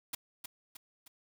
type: noise with echo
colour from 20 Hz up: white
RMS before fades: -37 dBFS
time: 0.13-0.15 s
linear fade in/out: 5 ms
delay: 310 ms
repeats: 3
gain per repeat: -6 dB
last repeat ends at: 1.08 s
effects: none